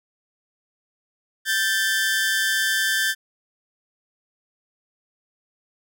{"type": "tone pair together", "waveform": "sawtooth", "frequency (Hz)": [1568, 1758.8], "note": ["G6", "A6"], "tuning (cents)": [0, -1], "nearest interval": "major second", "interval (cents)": 199, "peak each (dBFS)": -19, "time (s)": [1.45, 3.15], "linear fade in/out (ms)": 50, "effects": []}